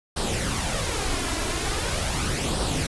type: noise with flanger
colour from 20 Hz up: pink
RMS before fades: -26 dBFS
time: 0.16-2.87 s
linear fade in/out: 10 ms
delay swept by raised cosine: 0.22 to 3.02 ms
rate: 0.41 Hz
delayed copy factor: +0.5
effects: resampled to 24000 Hz